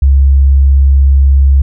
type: tone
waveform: sine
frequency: 68.3 Hz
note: C#2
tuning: 25 cents flat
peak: -3 dBFS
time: 0.02-1.62 s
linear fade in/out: 5 ms
effects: none